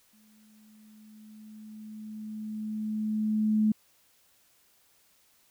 sine tone with exponential growth, 215.1 Hz, A3, 39 cents flat, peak -20 dBFS, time 0.13-3.72 s, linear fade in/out 5 ms, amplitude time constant 780 ms, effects white hiss -65 dBFS RMS until 5.5 s

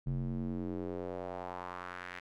square tone with band-pass filter sweep, 44.93 Hz, F1, 50 cents sharp, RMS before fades -39 dBFS, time 0.06-2.2 s, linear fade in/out 10 ms, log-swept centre 140 to 2000 Hz, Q 2.2, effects none

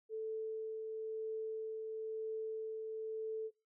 sine tone with tremolo, 440 Hz, A4, in tune, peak -37 dBFS, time 0.09-3.51 s, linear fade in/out 50 ms, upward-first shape triangle, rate 1 Hz, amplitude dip 30%, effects noise-tail reverb RT60 0.3 s tail -23 dB re dry

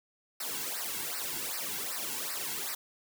white noise with flanger, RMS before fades -36 dBFS, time 0.4-2.75 s, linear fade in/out 5 ms, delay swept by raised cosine 0.29 to 1.69 ms, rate 2.6 Hz, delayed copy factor -0.95, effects none

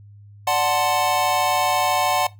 square chord, D dominant seventh, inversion none, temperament equal, 587.3 / 740 / 880 / 1046.5 Hz, D5 / F#5 / A5 / C6, 0 / 0 / 0 / 0 cents, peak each -27 / -21 / -25 / -25 dBFS, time 0.47-2.27 s, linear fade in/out 5 ms, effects noise-tail reverb RT60 0.2 s tail -19 dB re dry + added 102 Hz sine -42 dBFS peak until 2.39 s

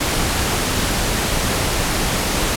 pink noise, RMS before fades -19 dBFS, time 0-2.56 s, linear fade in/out 10 ms, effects low-pass 12000 Hz 12 dB/octave

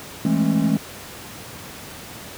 triangle chord, A major seventh, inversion second, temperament equal with one note detuned, 164.81 / 207.7 / 220 / 271.2 Hz, E3 / G#3 / A3 / C#4, 0 / 0 / 0 / -38 cents, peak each -20 dBFS, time 0.25-0.77 s, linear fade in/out 2 ms, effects pink hiss -37 dBFS RMS until 2.37 s + high-pass 80 Hz 12 dB/octave

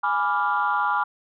sine chord, G# diminished seventh, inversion none, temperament equal, 830.6 / 987.8 / 1174.7 / 1396.9 Hz, G#5 / B5 / D6 / F6, 0 / 0 / 0 / 0 cents, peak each -25 dBFS, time 0.03-1.04 s, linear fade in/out 10 ms, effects tanh soft clip ceiling -12 dBFS

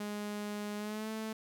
sawtooth tone with pitch glide, 207.7 to 219.4 Hz, G#3 to A3, 0 to -5 cents, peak -33 dBFS, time 0-1.33 s, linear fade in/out 5 ms, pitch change +95 cents, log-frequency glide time 0.77-1.1 s, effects none

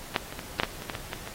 clicks, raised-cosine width 0.3 ms, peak -6 / -21 / -19 / -7 / -8 / -22 / -15 / -16 / -16 / -21 dBFS, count 10, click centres 0.162 / 0.325 / 0.392 / 0.599 / 0.634 / 0.821 / 0.898 / 0.952 / 1.132 / 1.275 s, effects pink hiss -43 dBFS RMS until 1.34 s + AAC 48 kbps

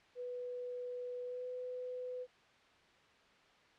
sine tone with pitch glide, 493.9 to 501.1 Hz, B4 to B4, 0 to +25 cents, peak -40 dBFS, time 0.15-2.27 s, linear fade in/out 50 ms, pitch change +25 cents, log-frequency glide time 1.24-1.47 s, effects white hiss -65 dBFS RMS until 3.78 s + low-pass 3000 Hz 12 dB/octave

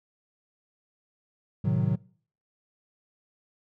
triangle chord, A diminished seventh, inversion none, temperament equal, 110 / 130.81 / 155.56 / 185 Hz, A2 / C3 / Eb3 / Gb3, 0 / 0 / 0 / 0 cents, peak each -26 dBFS, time 1.64-1.96 s, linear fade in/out 10 ms, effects noise-tail reverb RT60 0.5 s tail -23 dB re dry

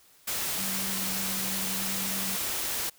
sine tone in noise, 191.9 Hz, G3, 37 cents flat, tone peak -37 dBFS, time 0.58-2.36 s, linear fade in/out 10 ms, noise white, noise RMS -31 dBFS, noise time 0.27-2.9 s, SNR -9 dB, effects white hiss -59 dBFS RMS until 2.98 s

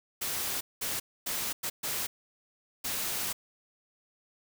white noise bursts at uneven times, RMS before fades -33 dBFS, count 6, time 0.21-0.61 / 0.81-1 / 1.26-1.53 / 1.63-1.7 / 1.83-2.07 / 2.84-3.33 s, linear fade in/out 10 ms, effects none

